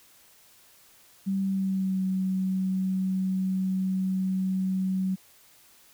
sine tone with pitch glide, 193.9 to 188.49 Hz, G3 to F#3, -19 to +32 cents, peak -24 dBFS, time 1.26-5.16 s, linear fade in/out 20 ms, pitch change -49 cents, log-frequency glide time 1.41-2.02 s, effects white hiss -57 dBFS RMS until 5.93 s

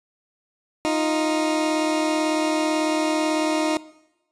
20% pulse tone pair together, 311.1 / 349.2 Hz, D#4 / F4, 0 / 0 cents, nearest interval major second, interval 200 cents, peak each -16 / -23 dBFS, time 0.85-3.77 s, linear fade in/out 0 ms, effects noise-tail reverb RT60 0.9 s tail -19 dB re dry + resampled to 22050 Hz

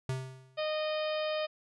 square tone with exponential decay, 130.81 Hz, C3, in tune, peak -30 dBFS, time 0.09-0.65 s, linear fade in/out 2 ms, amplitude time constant 120 ms
harmonic tone, 616 Hz, D#5, 17 cents flat, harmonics 1 / 2 / 3 / 4 / 5 / 6 / 7 / 8, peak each -31 / -41 / -45 / -43 / -43 / -46 / -51 / -48 dBFS, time 0.57-1.47 s, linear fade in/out 20 ms
effects resampled to 24000 Hz

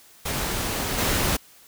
pink noise with level steps, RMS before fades -27 / -23 dBFS, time 0.25-1.37 s, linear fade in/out 10 ms, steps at 0.98 s, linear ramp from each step 2 ms, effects white hiss -52 dBFS RMS until 1.67 s

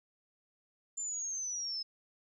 sine linear sweep, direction down, 7240 to 5150 Hz, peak -35 dBFS, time 0.97-1.83 s, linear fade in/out 10 ms, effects none

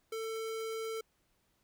square tone, 445.9 Hz, A4, 23 cents sharp, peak -37 dBFS, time 0.12-1.01 s, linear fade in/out 5 ms, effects pink hiss -75 dBFS RMS until 1.63 s

